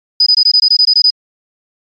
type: tone bursts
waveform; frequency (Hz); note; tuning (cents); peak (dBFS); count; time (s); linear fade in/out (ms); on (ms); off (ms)
sine; 4978; D#8; 0; -5; 11; 0.2-1.104; 5; 64; 20
effects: MP3 48 kbps